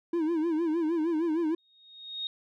triangle tone with vibrato, 325.1 Hz, E4, 24 cents flat, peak -23 dBFS, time 0.13-1.55 s, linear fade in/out 5 ms, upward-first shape sine, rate 6.5 Hz, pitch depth 110 cents each way
sine tone with exponential growth, 3729 Hz, A#7, in tune, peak -29 dBFS, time 1.58-2.27 s, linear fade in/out 1 ms, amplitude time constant 150 ms
effects none

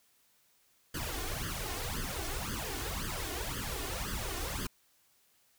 pink noise with flanger, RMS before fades -37 dBFS, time 0.94-4.67 s, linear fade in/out 5 ms, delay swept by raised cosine 0.62 to 2.82 ms, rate 1.9 Hz, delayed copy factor +1, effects white hiss -69 dBFS RMS until 5.58 s

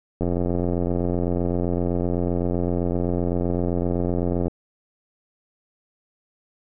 click train, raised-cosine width 2 ms, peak -11 dBFS, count 376, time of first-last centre 0.21-4.481 s, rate 87.8 Hz, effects none

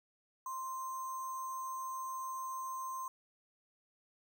sine tone with sample-and-hold, 1046.5 Hz, C6, in tune, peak -38 dBFS, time 0.46-3.08 s, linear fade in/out 2 ms, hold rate 7350 Hz, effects none

